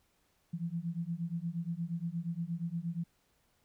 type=beating tone pair; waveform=sine; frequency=164.81 / 173.31 Hz; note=E3 / F3; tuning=0 / -13 cents; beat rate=8.5 Hz; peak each=-37 / -37 dBFS; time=0.53-3.04 s; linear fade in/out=10 ms; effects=pink hiss -73 dBFS RMS until 3.64 s